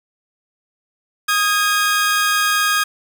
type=tone pair together; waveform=sawtooth; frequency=1244.5 / 1633 Hz; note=D#6 / G#6; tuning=0 / -30 cents; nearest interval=perfect fourth; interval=470 cents; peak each=-14 dBFS; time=1.28-2.84 s; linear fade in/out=10 ms; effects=none